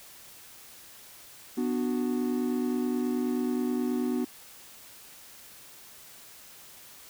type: chord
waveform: triangle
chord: B minor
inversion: none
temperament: just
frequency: 246.9 / 296.3 / 370.4 Hz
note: B3 / D4 / F#4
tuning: 0 / +15 / +2 cents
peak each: -26 / -31 / -31 dBFS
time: 1.57-4.25 s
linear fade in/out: 10 ms
effects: white hiss -50 dBFS RMS until 7.09 s